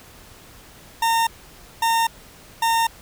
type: tone bursts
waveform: 40% pulse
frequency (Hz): 914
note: A#5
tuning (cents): -34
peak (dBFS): -16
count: 3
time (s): 1.02-2.87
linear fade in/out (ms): 5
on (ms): 250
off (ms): 550
effects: pink hiss -46 dBFS RMS until 3.01 s